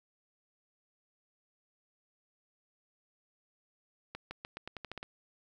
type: accelerating click train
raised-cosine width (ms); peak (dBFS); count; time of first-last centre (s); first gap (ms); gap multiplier
0.3; -25; 10; 4.15-5.029; 160; 0.87
effects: 11-bit